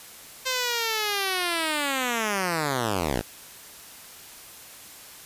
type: linear sweep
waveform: 5% pulse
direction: down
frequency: 523.3 to 51.1 Hz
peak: -13 dBFS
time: 0.45-3.22 s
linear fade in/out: 20 ms
effects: white hiss -45 dBFS RMS until 5.25 s + resampled to 32000 Hz